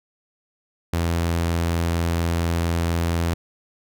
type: tone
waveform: sawtooth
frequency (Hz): 84.3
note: E2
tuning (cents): +39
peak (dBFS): -16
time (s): 0.93-3.34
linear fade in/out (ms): 5
effects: none